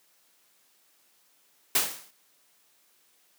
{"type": "noise with exponential decay", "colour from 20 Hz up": "white", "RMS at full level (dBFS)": -20, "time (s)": [1.75, 2.11], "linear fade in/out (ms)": 5, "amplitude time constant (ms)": 78, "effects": ["white hiss -65 dBFS RMS until 3.38 s", "high-pass 200 Hz 12 dB/octave"]}